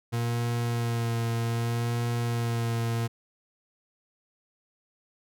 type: tone with vibrato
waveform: 40% pulse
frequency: 117.2 Hz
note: A#2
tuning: 10 cents sharp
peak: -25 dBFS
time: 0.12-3.08 s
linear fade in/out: 20 ms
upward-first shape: sine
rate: 0.64 Hz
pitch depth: 22 cents each way
effects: none